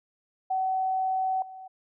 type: tone with level steps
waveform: sine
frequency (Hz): 756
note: F#5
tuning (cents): +37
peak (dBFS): -24 / -40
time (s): 0.5-1.68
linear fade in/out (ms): 10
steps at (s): 1.42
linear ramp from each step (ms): 2
effects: none

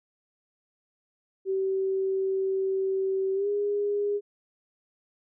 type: tone with pitch glide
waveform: sine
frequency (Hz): 384 to 409.2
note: G4 to G#4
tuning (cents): -36 to -26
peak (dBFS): -24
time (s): 1.45-4.21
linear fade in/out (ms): 50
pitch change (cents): +110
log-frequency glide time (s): 3.34-3.48
effects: none

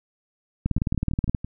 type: two click trains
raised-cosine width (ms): 5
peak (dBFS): -18 / -10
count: 5 / 14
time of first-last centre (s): 0.78-1.446 / 0.66-1.348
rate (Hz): 6.01 / 18.9
effects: none

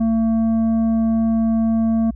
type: tone with tanh clipping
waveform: triangle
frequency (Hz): 225.2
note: A3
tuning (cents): +40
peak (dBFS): -16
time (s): 0-2.11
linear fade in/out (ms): 10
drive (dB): 11
effects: added 60 Hz sine -31 dBFS peak until 2.15 s

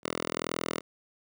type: tone with high-pass filter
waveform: 5% pulse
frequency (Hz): 41.22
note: E1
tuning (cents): +1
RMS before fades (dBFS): -34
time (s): 0.03-0.81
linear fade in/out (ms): 20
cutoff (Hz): 280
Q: 0.52
effects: none

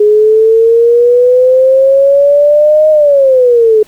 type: exponential two-way sweep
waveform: sine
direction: up then down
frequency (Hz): 416.4 to 622.3 to 423.8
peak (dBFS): -3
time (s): 0-3.83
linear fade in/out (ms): 5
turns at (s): 2.9
effects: pink hiss -43 dBFS RMS until 3.87 s

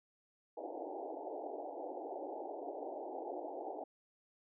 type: band-pass noise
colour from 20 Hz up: white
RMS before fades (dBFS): -44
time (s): 0.57-3.84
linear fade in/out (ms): 5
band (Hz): 280 to 850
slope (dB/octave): 96
effects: none

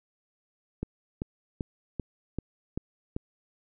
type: click train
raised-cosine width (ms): 3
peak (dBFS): -18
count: 7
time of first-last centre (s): 0.83-3.165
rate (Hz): 2.57
effects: none

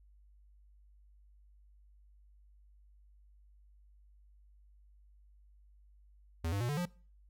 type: tone with pitch steps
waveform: square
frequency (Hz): 82.41 / 99.72 / 120.66 / 145.99 / 176.65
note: E2 / G2 / B2 / D3 / F3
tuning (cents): 0 / +30 / -40 / -10 / +20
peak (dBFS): -33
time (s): 6.44-6.855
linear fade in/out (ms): 5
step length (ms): 83
effects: noise-tail reverb RT60 0.4 s tail -22 dB re dry + added 50 Hz sine -59 dBFS peak until 7.29 s

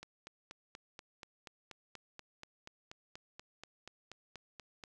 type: click train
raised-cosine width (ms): 0.2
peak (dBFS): -30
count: 21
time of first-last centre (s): 0.03-4.838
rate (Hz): 4.16
effects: none

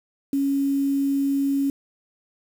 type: tone with quantisation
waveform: sine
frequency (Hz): 277.2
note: C#4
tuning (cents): 0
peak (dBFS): -19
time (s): 0.33-1.7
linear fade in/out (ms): 2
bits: 7
effects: none

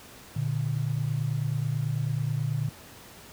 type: tone pair together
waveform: sine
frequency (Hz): 118 / 147.2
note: A#2 / D3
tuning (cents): +22 / +4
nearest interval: major third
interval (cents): 382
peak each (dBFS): -28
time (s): 0.36-2.69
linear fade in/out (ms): 5
effects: pink hiss -48 dBFS RMS until 3.32 s + high-pass 60 Hz 12 dB/octave

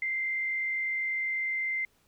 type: tone with frequency modulation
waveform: sine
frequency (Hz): 2084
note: C7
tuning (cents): -7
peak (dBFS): -28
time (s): 0.02-1.85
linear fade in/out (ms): 2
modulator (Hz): 48.2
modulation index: 0.48
effects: pink hiss -68 dBFS RMS until 2.07 s

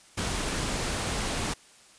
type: noise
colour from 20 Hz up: pink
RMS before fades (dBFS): -30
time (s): 0.17-1.54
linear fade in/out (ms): 10
effects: white hiss -55 dBFS RMS until 1.98 s + resampled to 22050 Hz

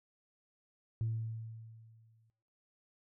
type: tone with exponential decay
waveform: sine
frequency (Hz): 112.5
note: A2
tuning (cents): +39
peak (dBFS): -29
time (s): 1.01-2.3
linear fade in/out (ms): 0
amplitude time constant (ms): 280
effects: noise-tail reverb RT60 1.0 s tail -26 dB re dry + tanh soft clip ceiling -28 dBFS

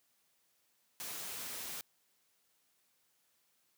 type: noise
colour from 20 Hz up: white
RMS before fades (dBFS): -43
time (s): 1-1.81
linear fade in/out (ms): 0
effects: white hiss -75 dBFS RMS until 3.77 s + high-pass 100 Hz 12 dB/octave

